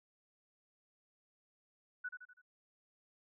sine tone with echo, 1480 Hz, F#6, in tune, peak -38 dBFS, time 2.04-2.09 s, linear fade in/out 10 ms, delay 82 ms, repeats 4, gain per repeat -6 dB, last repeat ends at 2.418 s, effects none

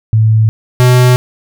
sine / square tone pair in turn, 110 / 125.19 Hz, A2 / B2, 0 / +24 cents, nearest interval major second, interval 224 cents, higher second, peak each -5 dBFS, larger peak neither, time 0.13-0.49 / 0.8-1.16 s, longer neither, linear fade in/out 0 ms, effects none

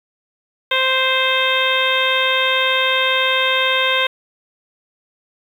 harmonic tone with a mistuned harmonic, 522 Hz, C5, 4 cents flat, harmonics 1 / 2 / 3 / 4 / 5 / 6 / 7, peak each -22 / -22 / -22 / -22 / -22 / -22 / -22 dBFS, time 0.71-4.07 s, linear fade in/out 5 ms, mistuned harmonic 6, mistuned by +27 cents, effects 7-bit

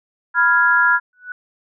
sine chord, F diminished, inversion second, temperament equal, 987.8 / 1396.9 / 1661.2 Hz, Cb6 / F6 / Ab6, 0 / 0 / 0 cents, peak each -19 / -14 / -16 dBFS, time 0.34-1 s, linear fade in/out 50 ms
sine tone with exponential growth, 1480 Hz, F#6, in tune, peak -23 dBFS, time 1.13-1.32 s, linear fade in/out 2 ms, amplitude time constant 41 ms
effects none

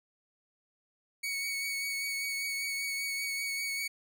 sawtooth tone with vibrato, 2230 Hz, C#7, 10 cents sharp, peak -29 dBFS, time 1.23-3.88 s, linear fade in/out 10 ms, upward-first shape triangle, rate 5.1 Hz, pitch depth 21 cents each way, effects none

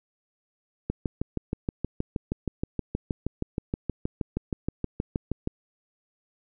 click train, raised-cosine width 3 ms, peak -14 dBFS, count 30, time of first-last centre 0.9-5.474 s, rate 6.34 Hz, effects none

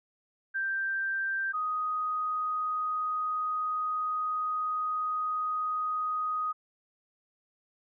sine tone pair in turn, 1573 / 1248.5 Hz, G6 / D#6, +6 / +6 cents, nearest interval major third, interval 400 cents, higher first, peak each -28 dBFS, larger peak neither, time 0.54-1.53 / 1.53-6.53 s, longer second, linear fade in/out 20 ms, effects none

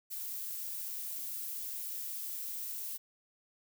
violet noise, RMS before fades -40 dBFS, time 0.1-2.98 s, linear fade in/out 20 ms, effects none

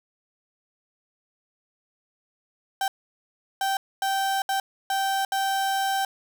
35% pulse tone bursts at uneven times, 779 Hz, G5, 11 cents flat, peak -21 dBFS, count 6, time 2.81-2.88 / 3.61-3.77 / 4.02-4.42 / 4.49-4.6 / 4.9-5.25 / 5.32-6.05 s, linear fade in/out 2 ms, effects none

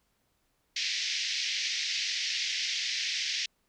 white band-pass noise, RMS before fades -32 dBFS, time 0.76-3.46 s, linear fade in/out 5 ms, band 1900 to 5800 Hz, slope 48 dB/octave, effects pink hiss -74 dBFS RMS until 3.68 s

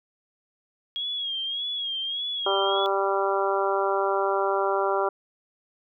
sine tone with vibrato, 3281 Hz, G#7, 22 cents flat, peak -27 dBFS, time 0.96-2.86 s, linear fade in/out 0 ms, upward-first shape sine, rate 1.7 Hz, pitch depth 70 cents each way
harmonic tone, 196 Hz, G3, in tune, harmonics 2 / 3 / 4 / 5 / 6 / 7, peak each -26 / -28 / -29 / -30 / -31 / -31 dBFS, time 2.46-5.09 s, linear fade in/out 5 ms
effects none

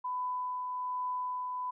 sine tone with tremolo, 1000 Hz, B5, 21 cents sharp, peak -31 dBFS, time 0.04-1.71 s, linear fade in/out 10 ms, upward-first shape triangle, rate 1.2 Hz, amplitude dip 30%, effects none

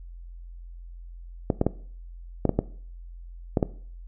clicks, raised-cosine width 2 ms, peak -7 dBFS, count 8, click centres 1.502 / 1.614 / 1.666 / 2.453 / 2.493 / 2.59 / 3.572 / 3.628 s, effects noise-tail reverb RT60 0.5 s tail -18 dB re dry + added 43 Hz sine -39 dBFS peak until 4.07 s

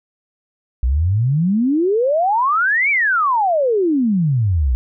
sine exponential two-way sweep, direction up then down, 58.27 to 2355 to 58.27 Hz, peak -13 dBFS, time 0.83-4.75 s, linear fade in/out 0 ms, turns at 2.9 s, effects none

